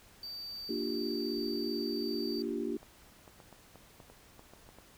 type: tone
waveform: triangle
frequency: 4629 Hz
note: D8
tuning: 26 cents flat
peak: -39 dBFS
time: 0.23-2.42 s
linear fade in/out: 2 ms
type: chord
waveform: sine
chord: G minor seventh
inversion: first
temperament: equal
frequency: 233.1 / 293.7 / 349.2 / 392 Hz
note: Bb3 / D4 / F4 / G4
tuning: 0 / 0 / 0 / 0 cents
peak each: -38 dBFS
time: 0.69-2.77 s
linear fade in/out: 5 ms
type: clicks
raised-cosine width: 1 ms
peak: -38 dBFS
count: 11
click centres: 2.83 / 3.278 / 3.402 / 3.527 / 3.757 / 4.002 / 4.1 / 4.394 / 4.536 / 4.69 / 4.786 s
effects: pink hiss -59 dBFS RMS until 4.97 s